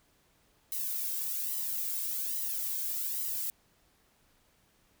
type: noise with flanger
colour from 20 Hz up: violet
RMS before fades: -34 dBFS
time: 0.72-3.5 s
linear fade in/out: 0 ms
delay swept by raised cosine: 0.99 to 1.88 ms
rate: 1.2 Hz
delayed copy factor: +0.95
effects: pink hiss -68 dBFS RMS until 5 s